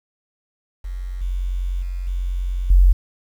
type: tone with level steps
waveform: sine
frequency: 45.14 Hz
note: F#1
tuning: 42 cents flat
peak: -25 / -20 / -23 / -20 / -8 dBFS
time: 0.84-2.93 s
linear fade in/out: 10 ms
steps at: 1.21 / 1.82 / 2.07 / 2.7 s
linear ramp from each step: 5 ms
effects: 8-bit